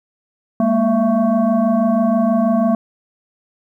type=tone with frequency modulation; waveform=sine; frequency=233.1 Hz; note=A#3; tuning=in tune; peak=-12 dBFS; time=0.6-2.75 s; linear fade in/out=2 ms; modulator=440 Hz; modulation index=1.2; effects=9-bit